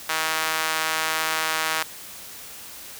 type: tone with high-pass filter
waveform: sawtooth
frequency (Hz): 158.9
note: D#3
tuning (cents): +37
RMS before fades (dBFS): -25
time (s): 0.09-1.83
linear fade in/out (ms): 5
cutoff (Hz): 1200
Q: 0.97
effects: white hiss -40 dBFS RMS until 2.99 s